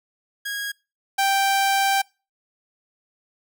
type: tone pair in turn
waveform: sawtooth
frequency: 1643 / 784.2 Hz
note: G#6 / G5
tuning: -19 / 0 cents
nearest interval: octave + minor second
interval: 1281 cents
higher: first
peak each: -23 / -14 dBFS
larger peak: second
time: 0.45-0.72 / 1.18-2.02 s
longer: second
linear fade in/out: 10 ms
effects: noise-tail reverb RT60 0.3 s tail -25 dB re dry